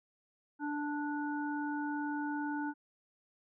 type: harmonic tone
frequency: 293.7 Hz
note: D4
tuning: in tune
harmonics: 1 / 3 / 5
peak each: -35 / -40 / -42 dBFS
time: 0.59-2.74 s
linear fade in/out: 50 ms
effects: none